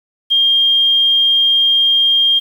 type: tone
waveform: sine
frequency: 3212 Hz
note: G7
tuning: 41 cents sharp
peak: -9 dBFS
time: 0.3-2.4 s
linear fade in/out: 20 ms
effects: 7-bit